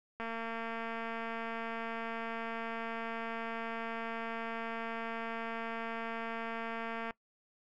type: click train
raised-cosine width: 0.5 ms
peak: -25 dBFS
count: 1576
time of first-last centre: 0.2-7.108 s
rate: 228 Hz
effects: noise-tail reverb RT60 0.1 s tail -21 dB re dry